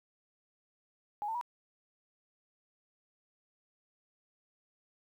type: tone with pitch steps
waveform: sine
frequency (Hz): 830.6 / 895.4 / 965.2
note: G#5 / A5 / B5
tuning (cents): 0 / +30 / -40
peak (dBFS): -33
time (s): 1.22-1.412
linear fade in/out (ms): 0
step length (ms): 64
effects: 11-bit